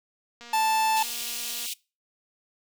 click train, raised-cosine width 0.2 ms, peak -28 dBFS, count 297, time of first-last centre 0.41-1.659 s, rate 237 Hz
45% pulse tone, 880 Hz, A5, in tune, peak -21 dBFS, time 0.53-1.03 s, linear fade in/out 5 ms
pink high-pass noise, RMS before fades -33 dBFS, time 0.96-1.74 s, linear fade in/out 10 ms, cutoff 2600 Hz, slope 48 dB/octave
effects noise-tail reverb RT60 0.3 s tail -23 dB re dry

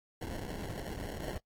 pink noise with sample-and-hold, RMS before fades -40 dBFS, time 0.21-1.38 s, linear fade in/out 5 ms, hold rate 1225 Hz, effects noise-tail reverb RT60 0.1 s tail -22 dB re dry + AAC 64 kbps

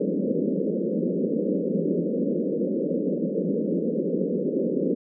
pink band-pass noise, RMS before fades -25 dBFS, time 0-4.95 s, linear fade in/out 10 ms, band 170 to 550 Hz, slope 96 dB/octave, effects none

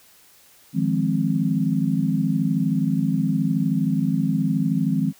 sine chord, F minor seventh, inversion third, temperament equal, 155.56 / 174.61 / 207.7 / 261.6 Hz, Eb3 / F3 / Ab3 / C4, 0 / 0 / 0 / 0 cents, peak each -24 dBFS, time 0.73-5.13 s, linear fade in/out 50 ms, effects white hiss -53 dBFS RMS until 5.19 s

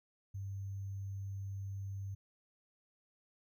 sine tone with sample-and-hold, 98 Hz, G2, in tune, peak -39 dBFS, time 0.34-2.15 s, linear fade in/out 10 ms, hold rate 6300 Hz, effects none

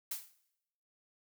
blue noise with exponential decay, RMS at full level -34 dBFS, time 0.11-0.34 s, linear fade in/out 5 ms, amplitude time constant 49 ms, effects noise-tail reverb RT60 0.8 s tail -17 dB re dry

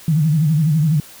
sine tone with vibrato, 154.6 Hz, D#3, 11 cents flat, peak -12 dBFS, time 0.08-1 s, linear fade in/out 2 ms, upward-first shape sine, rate 12 Hz, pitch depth 120 cents each way, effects white hiss -41 dBFS RMS until 1.2 s

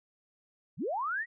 sine linear sweep, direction up, 98 to 1954 Hz, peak -30 dBFS, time 0.77-1.26 s, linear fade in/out 50 ms, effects none

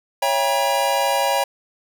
square chord, C# diminished seventh, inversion none, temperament just, 554.4 / 665.2 / 798.3 / 957.9 Hz, C#5 / E5 / G5 / Bb5, 0 / +16 / +31 / +47 cents, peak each -23 / -27 / -23 / -23 dBFS, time 0.22-1.44 s, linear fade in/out 5 ms, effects none

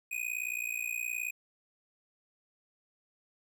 square tone with amplitude modulation, 2489 Hz, D#7, in tune, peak -30 dBFS, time 0.11-1.31 s, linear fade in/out 10 ms, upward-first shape sine, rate 58.9 Hz, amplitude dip 95%, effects none

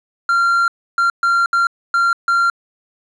triangle tone bursts at uneven times, 1381 Hz, F6, 20 cents flat, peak -10 dBFS, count 6, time 0.29-0.68 / 0.98-1.1 / 1.23-1.46 / 1.53-1.67 / 1.94-2.13 / 2.28-2.5 s, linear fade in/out 2 ms, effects resampled to 22050 Hz

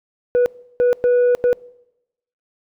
sine tone bursts at uneven times, 489.8 Hz, B4, 14 cents flat, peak -9 dBFS, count 4, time 0.35-0.46 / 0.8-0.93 / 1.04-1.35 / 1.44-1.53 s, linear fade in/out 0 ms, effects noise-tail reverb RT60 0.9 s tail -25 dB re dry + tanh soft clip ceiling -11 dBFS

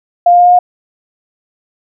sine tone with pitch steps, 700 / 704.5 / 709 / 713.5 / 718 Hz, F5 / F5 / F5 / F5 / F5, +4 / +15 / +26 / +37 / +48 cents, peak -3 dBFS, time 0.26-0.59 s, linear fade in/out 5 ms, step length 66 ms, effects none

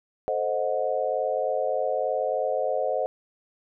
sine chord, A diminished seventh, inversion none, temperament equal with one note detuned, 440 / 523.3 / 622.3 / 730.6 Hz, A4 / C5 / Eb5 / Gb5, 0 / 0 / 0 / -22 cents, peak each -32 / -27 / -28 / -30 dBFS, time 0.28-3.06 s, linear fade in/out 0 ms, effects none

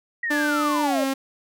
sine linear sweep, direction down, 1923 to 550 Hz, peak -23 dBFS, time 0.23-1.04 s, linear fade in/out 5 ms
sawtooth tone with pitch glide, 295.6 to 269.5 Hz, D4 to C#4, +11 to -49 cents, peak -18 dBFS, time 0.3-1.14 s, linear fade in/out 10 ms, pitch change -160 cents, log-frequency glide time 0.82-0.97 s
effects none

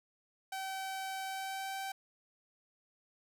sawtooth tone with pitch glide, 768 to 774.7 Hz, G5 to G5, -36 to -21 cents, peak -34 dBFS, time 0.52-1.92 s, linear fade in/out 5 ms, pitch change +15 cents, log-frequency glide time 1.25-1.76 s, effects none

